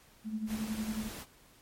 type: tone with tremolo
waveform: sine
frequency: 217.2 Hz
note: A3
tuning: 22 cents flat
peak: -30 dBFS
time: 0.24-1.1 s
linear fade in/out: 50 ms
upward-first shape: sine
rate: 11 Hz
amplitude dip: 70%
type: noise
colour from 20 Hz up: pink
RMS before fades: -44 dBFS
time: 0.46-1.26 s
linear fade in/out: 50 ms
effects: pink hiss -61 dBFS RMS until 1.61 s + MP3 64 kbps